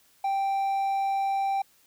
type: tone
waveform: triangle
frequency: 784 Hz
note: G5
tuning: in tune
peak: -22 dBFS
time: 0.24-1.62 s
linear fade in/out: 5 ms
effects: white hiss -62 dBFS RMS until 1.86 s